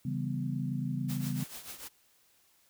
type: chord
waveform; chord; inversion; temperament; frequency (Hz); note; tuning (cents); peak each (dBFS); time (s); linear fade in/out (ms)
sine; C# half-diminished seventh; none; equal with one note detuned; 137.87 / 164.81 / 196 / 246.9; C#3 / E3 / G3 / B3; -9 / 0 / 0 / 0; -34 / -38 / -38 / -37; 0.05-1.44; 5
type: noise with tremolo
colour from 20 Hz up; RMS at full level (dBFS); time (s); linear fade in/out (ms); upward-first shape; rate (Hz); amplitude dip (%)
white; -42; 1.08-1.89; 20; triangle; 6.8; 75
effects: white hiss -67 dBFS RMS until 2.69 s